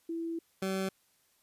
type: tone pair in turn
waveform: sine / 20% pulse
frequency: 331.8 / 191.12 Hz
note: E4 / G3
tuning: +11 / -44 cents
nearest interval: minor seventh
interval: 955 cents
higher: first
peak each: -33 / -26 dBFS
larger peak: second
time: 0.09-0.39 / 0.62-0.89 s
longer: first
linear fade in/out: 5 ms
effects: white hiss -70 dBFS RMS until 1.42 s + resampled to 32000 Hz